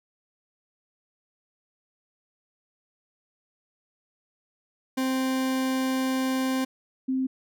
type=tone pair in turn; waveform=40% pulse / sine; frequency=261.6 / 261.6 Hz; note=C4 / C4; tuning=0 / 0 cents; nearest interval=unison; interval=0 cents; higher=neither; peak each=-23 dBFS; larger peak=neither; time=4.97-6.65 / 7.08-7.27 s; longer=first; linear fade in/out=10 ms; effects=none